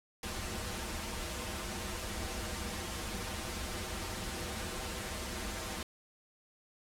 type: noise with comb filter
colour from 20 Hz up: pink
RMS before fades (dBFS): -39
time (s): 0.23-5.83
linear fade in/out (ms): 2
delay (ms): 7.1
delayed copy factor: -1
effects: low-pass 11000 Hz 12 dB/octave